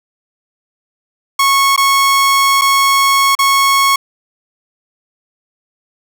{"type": "tone with dropouts", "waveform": "sawtooth", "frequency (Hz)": 1100, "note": "C#6", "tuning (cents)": -14, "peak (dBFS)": -5, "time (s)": [1.39, 3.96], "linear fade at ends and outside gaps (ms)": 5, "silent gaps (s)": [[1.763, 1.776], [2.613, 2.617], [3.352, 3.389]], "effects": []}